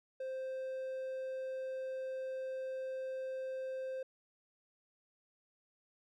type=tone; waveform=triangle; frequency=523.3 Hz; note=C5; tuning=in tune; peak=-36 dBFS; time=0.2-4.03 s; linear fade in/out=5 ms; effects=none